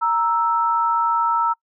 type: tone pair together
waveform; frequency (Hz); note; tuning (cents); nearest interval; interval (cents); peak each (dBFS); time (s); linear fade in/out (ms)
sine; 932.3 / 1318.5; A#5 / E6; 0 / 0; tritone; 600; -19; 0.01-1.54; 20
effects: noise-tail reverb RT60 0.1 s tail -26 dB re dry